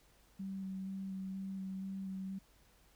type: tone with vibrato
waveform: sine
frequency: 191.7 Hz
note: G3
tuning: 38 cents flat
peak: -39 dBFS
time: 0.39-2.39 s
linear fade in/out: 10 ms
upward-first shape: square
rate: 2.1 Hz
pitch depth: 11 cents each way
effects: added 50 Hz sine -70 dBFS peak until 2.95 s + pink hiss -68 dBFS RMS until 2.95 s